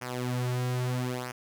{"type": "tone with flanger", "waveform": "sawtooth", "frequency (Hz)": 125, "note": "B2", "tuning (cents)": 21, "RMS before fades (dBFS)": -31, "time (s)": [0.01, 1.32], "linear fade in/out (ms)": 10, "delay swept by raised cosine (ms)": [0.25, 4.65], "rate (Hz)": 0.77, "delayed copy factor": -0.75, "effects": []}